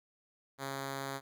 5% pulse tone, 136.7 Hz, C#3, 24 cents flat, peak -26 dBFS, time 0.58-1.21 s, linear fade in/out 50 ms, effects none

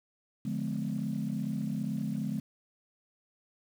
sine chord, D diminished seventh, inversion none, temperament just, 146.83 / 176.2 / 211.4 / 253.7 Hz, D3 / F3 / Ab3 / Cb4, 0 / +16 / +31 / +47 cents, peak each -36 / -37 / -33 / -37 dBFS, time 0.45-2.4 s, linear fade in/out 5 ms, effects tanh soft clip ceiling -23 dBFS + 9-bit

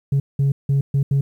sine tone bursts at uneven times, 138.59 Hz, C#3, in tune, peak -12 dBFS, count 5, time 0.12-0.2 / 0.39-0.52 / 0.69-0.81 / 0.94-1.03 / 1.11-1.21 s, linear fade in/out 5 ms, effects tanh soft clip ceiling -13 dBFS + 9-bit

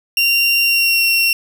30% pulse tone with pitch glide, 2766 to 2731 Hz, F7 to F7, -17 to -39 cents, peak -9 dBFS, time 0.17-1.33 s, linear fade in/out 2 ms, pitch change -22 cents, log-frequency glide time 0.63-1.03 s, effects none

